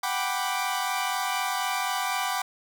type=chord; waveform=sawtooth; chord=G major seventh; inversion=third; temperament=equal; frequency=740 / 784 / 987.8 / 1174.7 Hz; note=F#5 / G5 / B5 / D6; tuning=0 / 0 / 0 / 0 cents; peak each=-28 dBFS; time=0.03-2.42 s; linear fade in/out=5 ms; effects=none